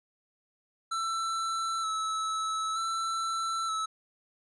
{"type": "tone with vibrato", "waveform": "square", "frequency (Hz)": 1318.5, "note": "E6", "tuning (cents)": 0, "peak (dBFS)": -30, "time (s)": [0.91, 3.86], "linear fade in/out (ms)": 10, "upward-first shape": "square", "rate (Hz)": 0.54, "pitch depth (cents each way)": 21, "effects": ["resampled to 22050 Hz"]}